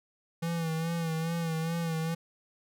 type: tone with vibrato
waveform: square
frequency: 164.5 Hz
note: E3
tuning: 3 cents flat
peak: -30 dBFS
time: 0.42-2.15 s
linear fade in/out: 10 ms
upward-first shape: sine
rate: 2.4 Hz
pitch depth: 47 cents each way
effects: none